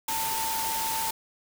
sine tone in noise, 896 Hz, A5, 31 cents sharp, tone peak -30 dBFS, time 0.08-1.11 s, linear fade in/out 5 ms, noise white, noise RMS -31 dBFS, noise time 0.08-1.11 s, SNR -2 dB, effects none

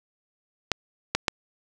clicks, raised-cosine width 0.2 ms, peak -4 dBFS, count 3, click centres 0.717 / 1.15 / 1.282 s, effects none

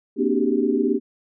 sine tone cluster, 234.5 / 262.3 / 297.8 / 380.9 / 399.5 Hz, A#3 / C4 / D4 / G4 / G4, +11 / +4 / +24 / -50 / +33 cents, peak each -24 dBFS, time 0.16-1 s, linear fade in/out 50 ms, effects none

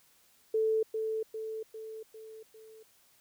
sine tone with echo, 440 Hz, A4, in tune, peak -25 dBFS, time 0.54-0.83 s, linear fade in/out 5 ms, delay 400 ms, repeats 5, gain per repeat -5 dB, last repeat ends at 2.83 s, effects white hiss -65 dBFS RMS until 3.2 s

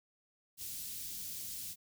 white band-stop noise, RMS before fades -43 dBFS, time 0.57-1.76 s, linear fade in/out 50 ms, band 200 to 4200 Hz, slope 12 dB/octave, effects none

